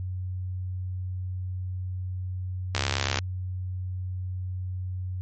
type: click train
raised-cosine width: 0.2 ms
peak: -7 dBFS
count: 31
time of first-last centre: 2.75-3.187 s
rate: 68.6 Hz
effects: added 92 Hz sine -29 dBFS peak until 5.21 s + MP3 32 kbps